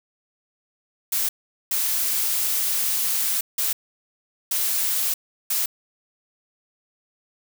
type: noise bursts at uneven times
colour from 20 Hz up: blue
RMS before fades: -23 dBFS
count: 5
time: 1.12-1.29 / 1.71-3.41 / 3.58-3.73 / 4.51-5.14 / 5.5-5.66 s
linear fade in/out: 5 ms
effects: none